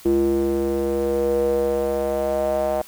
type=tone with band-pass filter sweep; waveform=square; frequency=68.6 Hz; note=C#2; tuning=17 cents flat; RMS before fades=-21 dBFS; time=0.05-2.82 s; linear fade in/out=5 ms; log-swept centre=350 to 660 Hz; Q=6; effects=white hiss -45 dBFS RMS until 2.87 s